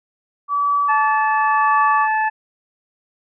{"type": "tone with tremolo", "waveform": "sine", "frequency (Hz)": 1148, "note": "D6", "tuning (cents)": -40, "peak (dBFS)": -14, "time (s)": [0.48, 2.08], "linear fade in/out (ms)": 50, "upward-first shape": "triangle", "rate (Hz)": 0.94, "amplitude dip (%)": 60}
{"type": "harmonic tone", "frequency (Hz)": 870, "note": "A5", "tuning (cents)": -20, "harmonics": [1, 2, 3], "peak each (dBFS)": [-17, -21, -32], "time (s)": [0.88, 2.3], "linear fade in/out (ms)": 20}
{"effects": []}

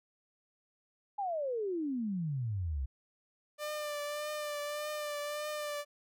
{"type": "exponential sweep", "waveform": "sine", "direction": "down", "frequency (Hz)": [839, 62.6], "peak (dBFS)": -32, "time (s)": [1.18, 2.86], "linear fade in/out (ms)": 10}
{"type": "tone with vibrato", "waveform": "sawtooth", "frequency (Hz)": 594, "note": "D5", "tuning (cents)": 20, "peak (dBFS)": -32, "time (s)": [3.58, 5.85], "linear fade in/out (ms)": 50, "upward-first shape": "triangle", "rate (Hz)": 1.7, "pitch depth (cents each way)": 34}
{"effects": []}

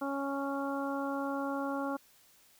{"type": "harmonic tone", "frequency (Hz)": 277.2, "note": "C#4", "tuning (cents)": 0, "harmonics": [1, 2, 3, 4, 5], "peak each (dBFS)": [-35, -38, -40, -41, -42], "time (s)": [0.01, 1.97], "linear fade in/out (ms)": 10, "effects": ["white hiss -63 dBFS RMS until 2.59 s"]}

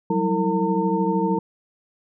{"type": "tone cluster", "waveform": "sine", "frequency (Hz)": [182, 195.1, 323.9, 455.8, 908], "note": ["F#3", "G3", "E4", "A#4", "A#5"], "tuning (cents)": [-28, -8, -30, -39, -46], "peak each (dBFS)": -25, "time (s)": [0.1, 1.39], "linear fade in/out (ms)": 5, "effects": []}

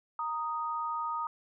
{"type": "tone pair together", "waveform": "sine", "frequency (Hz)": [930.3, 1244], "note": ["A#5", "D#6"], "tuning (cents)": [-4, -1], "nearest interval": "perfect fourth", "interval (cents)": 503, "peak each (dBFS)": [-35, -33], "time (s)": [0.19, 1.27], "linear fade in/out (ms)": 2, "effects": []}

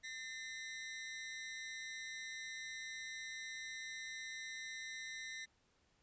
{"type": "ring-modulated tone", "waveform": "sawtooth", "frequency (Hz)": 1932, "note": "B6", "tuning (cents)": -39, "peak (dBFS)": -38, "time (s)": [0.03, 5.46], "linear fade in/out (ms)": 20, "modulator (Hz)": 128, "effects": ["pink hiss -75 dBFS RMS until 6.02 s", "resampled to 16000 Hz"]}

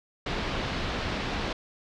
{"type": "low-pass noise", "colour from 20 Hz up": "pink", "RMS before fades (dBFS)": -31, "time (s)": [0.26, 1.53], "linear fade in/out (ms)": 5, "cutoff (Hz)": 4400, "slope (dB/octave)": 24, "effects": []}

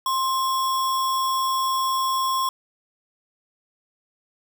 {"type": "tone with sample-and-hold", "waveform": "sine", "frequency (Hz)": 1054, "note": "C6", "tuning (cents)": 12, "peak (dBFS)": -20, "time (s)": [0.06, 2.49], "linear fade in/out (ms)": 2, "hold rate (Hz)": 4410, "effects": []}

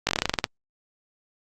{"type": "slowing click train", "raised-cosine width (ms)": 0.2, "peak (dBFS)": -4, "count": 12, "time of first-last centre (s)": [0.07, 0.442], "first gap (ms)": 19, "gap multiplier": 1.11, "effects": ["Opus 48 kbps"]}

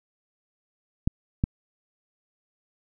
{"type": "clicks", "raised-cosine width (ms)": 5, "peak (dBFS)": -9, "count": 2, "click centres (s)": [1.075, 1.439], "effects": []}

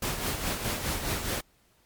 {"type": "noise with tremolo", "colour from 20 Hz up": "pink", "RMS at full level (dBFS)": -29, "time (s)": [0.02, 1.41], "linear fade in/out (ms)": 5, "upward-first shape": "sine", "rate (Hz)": 4.8, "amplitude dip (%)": 50, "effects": ["pink hiss -65 dBFS RMS until 1.85 s", "MP3 96 kbps"]}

